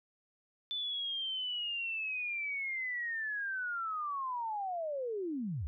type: linear sweep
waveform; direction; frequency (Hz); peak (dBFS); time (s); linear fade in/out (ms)
sine; down; 3520 to 61.74; -34; 0.71-5.67; 0
effects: none